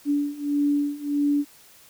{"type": "beating tone pair", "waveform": "sine", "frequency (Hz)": [287.8, 289.4], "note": ["D4", "D4"], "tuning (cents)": [-35, -25], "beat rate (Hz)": 1.6, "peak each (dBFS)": [-25, -23], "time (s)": [0.05, 1.45], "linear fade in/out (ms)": 50, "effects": ["white hiss -52 dBFS RMS until 1.89 s"]}